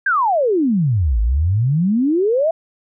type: exponential two-way sweep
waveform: sine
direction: down then up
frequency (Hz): 1650 to 51.4 to 678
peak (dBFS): -13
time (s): 0.06-2.51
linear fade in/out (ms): 5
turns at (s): 1.2
effects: none